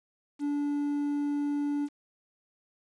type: tone with quantisation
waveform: triangle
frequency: 289.4 Hz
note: D4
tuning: 25 cents flat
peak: -25 dBFS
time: 0.39-1.89 s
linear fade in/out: 50 ms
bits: 9
effects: resampled to 22050 Hz